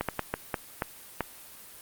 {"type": "slowing click train", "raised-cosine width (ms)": 0.5, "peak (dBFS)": -12, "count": 7, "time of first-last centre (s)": [0.01, 1.207], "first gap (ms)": 77, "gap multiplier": 1.38, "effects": ["white hiss -48 dBFS RMS until 1.81 s", "Opus 32 kbps"]}